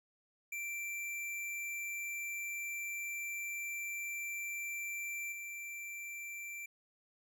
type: tone with level steps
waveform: square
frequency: 2349 Hz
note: D7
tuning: in tune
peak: -39 / -43 dBFS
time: 0.52-6.66 s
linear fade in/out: 5 ms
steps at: 5.32 s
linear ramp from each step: 2 ms
effects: none